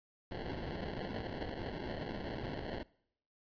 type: noise with sample-and-hold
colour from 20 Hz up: white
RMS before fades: -41 dBFS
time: 0.31-2.83 s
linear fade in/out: 2 ms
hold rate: 1225 Hz
effects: noise-tail reverb RT60 0.7 s tail -23 dB re dry + resampled to 11025 Hz